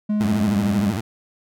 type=tone with pitch glide; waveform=triangle; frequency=210.5 to 202.7 Hz; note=G#3 to G#3; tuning=+24 to -42 cents; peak=-16 dBFS; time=0.09-0.91 s; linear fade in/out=10 ms; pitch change=-66 cents; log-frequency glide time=0.44-0.52 s
type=tone with vibrato; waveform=20% pulse; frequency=102.4 Hz; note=G#2; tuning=24 cents flat; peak=-18 dBFS; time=0.2-1.01 s; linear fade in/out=10 ms; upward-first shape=sine; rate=13 Hz; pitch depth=230 cents each way
effects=none